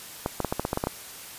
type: clicks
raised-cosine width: 1 ms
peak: -11 dBFS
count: 10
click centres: 0.261 / 0.403 / 0.447 / 0.525 / 0.596 / 0.651 / 0.731 / 0.774 / 0.839 / 0.871 s
effects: white hiss -42 dBFS RMS until 1.38 s + resampled to 32000 Hz